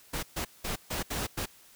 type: noise bursts at uneven times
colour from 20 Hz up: pink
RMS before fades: -33 dBFS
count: 6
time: 0.13-0.23 / 0.36-0.45 / 0.64-0.76 / 0.9-1.03 / 1.1-1.27 / 1.37-1.46 s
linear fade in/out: 10 ms
effects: white hiss -57 dBFS RMS until 1.75 s